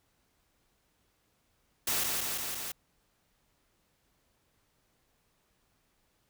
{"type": "noise with echo", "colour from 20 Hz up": "white", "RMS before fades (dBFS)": -30, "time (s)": [1.87, 2.04], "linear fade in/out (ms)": 5, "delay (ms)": 170, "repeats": 4, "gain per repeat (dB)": -2, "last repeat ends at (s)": 2.72, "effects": ["pink hiss -73 dBFS RMS until 6.29 s"]}